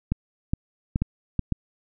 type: clicks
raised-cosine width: 5 ms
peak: -10 dBFS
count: 6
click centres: 0.12 / 0.535 / 0.959 / 1.02 / 1.393 / 1.523 s
effects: none